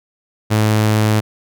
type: tone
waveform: sawtooth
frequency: 107.7 Hz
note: A2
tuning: 37 cents flat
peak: -8 dBFS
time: 0.5-1.21 s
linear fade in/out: 20 ms
effects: none